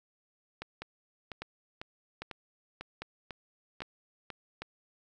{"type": "two click trains", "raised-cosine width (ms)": 0.3, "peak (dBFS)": [-23, -24], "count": [6, 8], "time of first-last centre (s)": [[0.62, 4.62], [0.82, 4.303]], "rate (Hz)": [1.25, 2.01], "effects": []}